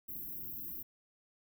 white band-stop noise, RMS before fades -43 dBFS, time 0.08-0.83 s, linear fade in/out 10 ms, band 370 to 12000 Hz, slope 96 dB/octave, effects none

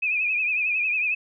sine tone with vibrato, 2497 Hz, D#7, 6 cents sharp, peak -21 dBFS, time 0.02-1.15 s, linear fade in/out 10 ms, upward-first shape triangle, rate 11 Hz, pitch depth 91 cents each way, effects none

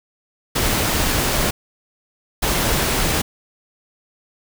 pink noise bursts at uneven times, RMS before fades -19 dBFS, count 2, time 0.55-1.51 / 2.42-3.22 s, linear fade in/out 10 ms, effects none

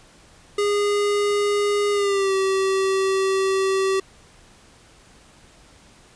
square tone with pitch glide, 410 to 384.8 Hz, G#4 to G4, -22 to -32 cents, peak -19 dBFS, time 0.58-4 s, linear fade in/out 5 ms, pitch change -110 cents, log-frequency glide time 1.92-2.34 s, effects pink hiss -51 dBFS RMS until 6.15 s + resampled to 22050 Hz

